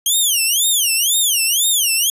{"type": "tone with vibrato", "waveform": "10% pulse", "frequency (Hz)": 3136, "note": "G7", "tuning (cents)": 0, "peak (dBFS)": -6, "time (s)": [0.06, 2.1], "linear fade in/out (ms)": 2, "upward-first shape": "sine", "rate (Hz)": 2, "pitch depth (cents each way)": 290, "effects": ["resampled to 32000 Hz"]}